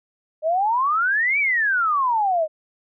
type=exponential two-way sweep; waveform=sine; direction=up then down; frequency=604 to 2351 to 604 Hz; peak=-17 dBFS; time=0.42-2.48 s; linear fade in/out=50 ms; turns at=1.39 s; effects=none